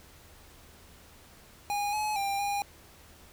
square tone with pitch steps, 819 / 850 / 795 / 810 Hz, G#5 / G#5 / G5 / G#5, -24 / +40 / +24 / -43 cents, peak -29 dBFS, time 1.7-2.62 s, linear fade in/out 0 ms, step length 230 ms, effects added 76 Hz sine -59 dBFS peak until 3.32 s + pink hiss -55 dBFS RMS until 3.32 s

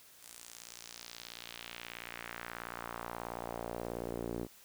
sawtooth tone with band-pass filter sweep, 58.5 Hz, A#1, 7 cents sharp, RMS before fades -44 dBFS, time 0.2-4.48 s, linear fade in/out 50 ms, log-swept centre 10000 to 340 Hz, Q 1.6, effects white hiss -59 dBFS RMS until 4.64 s

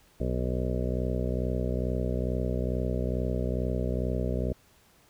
harmonic tone, 62.3 Hz, B1, 16 cents sharp, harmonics 1 / 2 / 3 / 4 / 6 / 7 / 8 / 9 / 10, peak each -30 / -33 / -35 / -36 / -38 / -38 / -39 / -40 / -40 dBFS, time 0.2-4.53 s, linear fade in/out 5 ms, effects pink hiss -61 dBFS RMS until 5.09 s

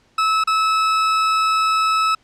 40% pulse tone with dropouts, 1300 Hz, E6, 24 cents flat, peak -14 dBFS, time 0.18-2.15 s, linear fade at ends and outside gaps 5 ms, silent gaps 0.439-0.473 s, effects pink hiss -58 dBFS RMS until 2.23 s + low-pass 6000 Hz 12 dB/octave

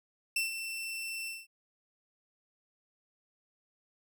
sawtooth tone with ADSR envelope, 2684 Hz, E7, 31 cents sharp, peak -24 dBFS, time 0.36-1.47 s, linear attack 4 ms, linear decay 140 ms, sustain -9 dB, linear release 200 ms, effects none

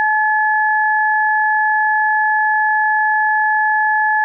sine tone pair together, 859.5 / 1713 Hz, A5 / A6, -41 / -47 cents, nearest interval octave, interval 1194 cents, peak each -15 dBFS, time 0-4.24 s, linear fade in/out 0 ms, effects none

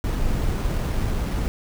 brown noise with sample-and-hold, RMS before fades -23 dBFS, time 0.04-1.48 s, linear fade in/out 0 ms, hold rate 7350 Hz, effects none

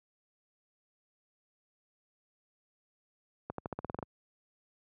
accelerating click train, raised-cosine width 1 ms, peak -22 dBFS, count 10, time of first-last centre 3.5-4.028 s, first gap 83 ms, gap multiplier 0.91, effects high-pass 80 Hz 12 dB/octave

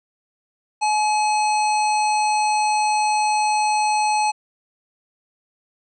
harmonic tone, 850 Hz, G#5, 40 cents sharp, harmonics 1 / 3 / 5 / 7 / 9 / 10, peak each -17 / -27 / -31 / -34 / -36 / -37 dBFS, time 0.81-4.32 s, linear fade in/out 20 ms, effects none

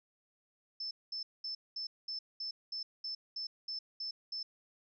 sine tone bursts, 5274 Hz, E8, in tune, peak -37 dBFS, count 12, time 0.8-4.43 s, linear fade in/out 5 ms, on 110 ms, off 210 ms, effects none

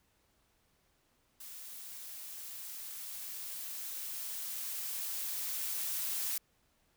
blue noise with level ramp, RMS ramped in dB -48 to -35 dBFS, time 1.4-6.38 s, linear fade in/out 5 ms, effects pink hiss -73 dBFS RMS until 6.96 s

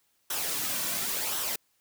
white noise with flanger, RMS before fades -31 dBFS, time 0.3-1.56 s, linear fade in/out 5 ms, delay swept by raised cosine 0.43 to 2.43 ms, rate 0.93 Hz, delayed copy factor -0.5, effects white hiss -71 dBFS RMS until 1.8 s

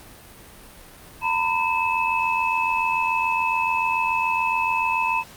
sine tone cluster, 912 / 999 / 2595 Hz, A#5 / B5 / E7, -38 / +20 / -28 cents, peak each -24 dBFS, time 1.21-5.24 s, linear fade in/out 50 ms, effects pink hiss -45 dBFS RMS until 5.36 s + Opus 48 kbps

